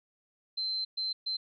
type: tone bursts at uneven times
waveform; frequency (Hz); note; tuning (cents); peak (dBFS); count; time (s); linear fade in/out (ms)
sine; 4100; C8; -36; -30; 3; 0.57-0.85 / 0.97-1.13 / 1.26-1.37; 10
effects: none